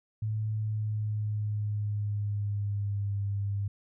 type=tone with pitch glide; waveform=sine; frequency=108.2 to 100.37 Hz; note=A2 to G2; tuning=-29 to +41 cents; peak=-28 dBFS; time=0.22-3.68 s; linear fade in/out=5 ms; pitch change=-130 cents; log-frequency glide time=0.5-3.2 s; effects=none